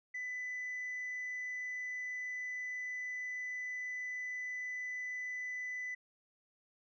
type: tone with frequency modulation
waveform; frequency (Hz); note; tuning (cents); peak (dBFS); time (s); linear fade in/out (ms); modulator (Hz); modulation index
sine; 1998; B6; +20; -36; 0.14-5.95; 10; 26.3; 0.24
effects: tanh soft clip ceiling -36 dBFS